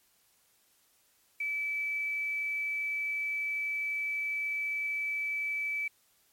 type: tone with quantisation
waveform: sine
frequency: 2306 Hz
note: D7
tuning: 32 cents flat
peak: -30 dBFS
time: 1.4-5.88 s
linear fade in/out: 5 ms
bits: 9
effects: white hiss -68 dBFS RMS until 6.32 s + MP3 64 kbps